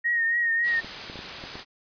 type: tone with vibrato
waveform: sine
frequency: 1864.7 Hz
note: A#6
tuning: in tune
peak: -21 dBFS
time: 0.04-0.81 s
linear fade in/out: 20 ms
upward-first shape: triangle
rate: 3.6 Hz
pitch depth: 48 cents each way
type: noise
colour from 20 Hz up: white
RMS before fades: -35 dBFS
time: 0.63-1.65 s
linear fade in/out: 50 ms
type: clicks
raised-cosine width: 2 ms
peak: -27 dBFS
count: 6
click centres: 0.846 / 1.099 / 1.157 / 1.191 / 1.439 / 1.555 s
effects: resampled to 11025 Hz